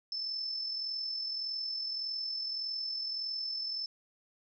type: tone with amplitude modulation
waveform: sine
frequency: 5274 Hz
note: E8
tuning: in tune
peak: -32 dBFS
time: 0.12-3.86 s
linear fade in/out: 2 ms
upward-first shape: sine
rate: 41.7 Hz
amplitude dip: 40%
effects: none